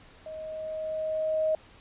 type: tone with level ramp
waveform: sine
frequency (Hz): 628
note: D#5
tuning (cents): +16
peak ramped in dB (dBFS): -37 to -22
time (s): 0.26-1.55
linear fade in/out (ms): 2
effects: pink hiss -54 dBFS RMS until 1.8 s + resampled to 8000 Hz